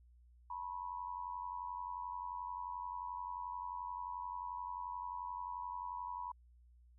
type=tone with amplitude modulation; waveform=sine; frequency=978 Hz; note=B5; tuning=17 cents flat; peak=-37 dBFS; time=0.5-6.32 s; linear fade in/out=5 ms; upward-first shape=sine; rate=91.4 Hz; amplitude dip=80%; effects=added 60 Hz sine -61 dBFS peak until 6.98 s